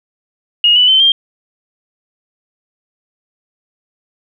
sine tone with pitch steps, 2869 / 2972 / 3078 / 3189 Hz, F7 / F#7 / G7 / G7, +46 / +7 / -32 / +29 cents, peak -6 dBFS, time 0.64-1.12 s, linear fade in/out 2 ms, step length 120 ms, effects none

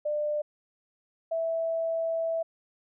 sine tone pair in turn, 597 / 657 Hz, D5 / E5, +28 / -6 cents, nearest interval major second, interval 166 cents, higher second, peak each -26 dBFS, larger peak neither, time 0.05-0.42 / 1.31-2.43 s, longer second, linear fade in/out 10 ms, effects none

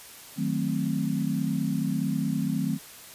sine chord, D# diminished seventh, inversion none, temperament equal, 155.56 / 185 / 220 / 261.6 Hz, D#3 / F#3 / A3 / C4, 0 / 0 / 0 / 0 cents, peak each -30 dBFS, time 0.36-2.79 s, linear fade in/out 50 ms, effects white hiss -46 dBFS RMS until 3.14 s + resampled to 32000 Hz

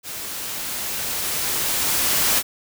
white noise with level ramp, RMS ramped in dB -32 to -18 dBFS, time 0.03-2.43 s, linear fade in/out 50 ms, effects none

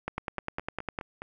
two click trains, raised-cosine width 0.5 ms, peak -23 / -16 dBFS, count 6 / 10, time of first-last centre 0.18-1.22 / 0.08-0.988 s, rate 4.81 / 9.91 Hz, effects none

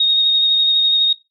sine tone with vibrato, 3729 Hz, A#7, in tune, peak -11 dBFS, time 0-1.13 s, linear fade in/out 5 ms, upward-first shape sine, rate 12 Hz, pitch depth 13 cents each way, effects noise-tail reverb RT60 0.2 s tail -18 dB re dry

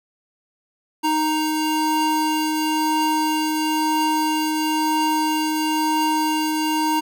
square tone pair together, 311.1 / 932.3 Hz, D#4 / A#5, 0 / 0 cents, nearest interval octave + perfect fifth, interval 1900 cents, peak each -22 dBFS, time 1.03-7.01 s, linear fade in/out 20 ms, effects none

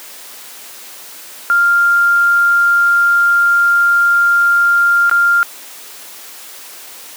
sine tone with dropouts, 1396.9 Hz, F6, in tune, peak -8 dBFS, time 1.5-5.43 s, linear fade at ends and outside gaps 0 ms, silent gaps 5.096-5.113 s, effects white hiss -34 dBFS RMS until 7.16 s + high-pass 300 Hz 12 dB/octave

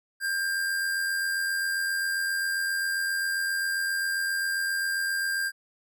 square tone with amplitude modulation, 1595 Hz, G6, 30 cents sharp, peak -25 dBFS, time 0.2-5.52 s, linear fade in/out 50 ms, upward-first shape sine, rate 87.5 Hz, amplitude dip 35%, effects none

